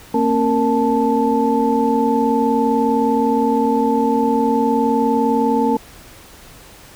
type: tone cluster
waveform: sine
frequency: 229.4 / 269 / 462.7 / 876 Hz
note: A#3 / C4 / A#4 / A5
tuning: -28 / +48 / -13 / -8 cents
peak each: -19 dBFS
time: 0.14-5.77 s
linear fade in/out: 5 ms
effects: pink hiss -42 dBFS RMS until 6.95 s